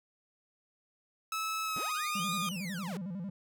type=tone with pitch glide; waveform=sawtooth; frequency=1300 to 1220 Hz; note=E6 to D#6; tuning=-24 to -34 cents; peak=-29 dBFS; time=1.32-2.49 s; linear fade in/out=2 ms; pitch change=-110 cents; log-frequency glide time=1.64-2.06 s
type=linear two-way sweep; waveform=sawtooth; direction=up then down; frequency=98 to 3951 to 356.1 Hz; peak=-37 dBFS; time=1.76-2.97 s; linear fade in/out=0 ms; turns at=2.34 s
type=tone with vibrato; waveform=triangle; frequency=184.5 Hz; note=F#3; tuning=5 cents flat; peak=-34 dBFS; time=2.15-3.3 s; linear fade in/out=5 ms; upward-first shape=square; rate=11 Hz; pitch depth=140 cents each way
effects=none